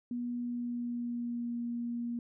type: tone with pitch glide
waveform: sine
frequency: 242 to 237.3 Hz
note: B3 to A#3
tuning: -35 to +31 cents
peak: -33 dBFS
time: 0.11-2.19 s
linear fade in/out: 2 ms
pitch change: -34 cents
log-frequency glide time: 0.38-1.57 s
effects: none